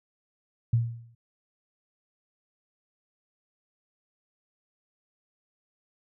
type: tone with exponential decay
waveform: sine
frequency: 116.54 Hz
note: A#2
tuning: in tune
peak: -17 dBFS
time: 0.73-1.15 s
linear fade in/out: 5 ms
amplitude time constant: 90 ms
effects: none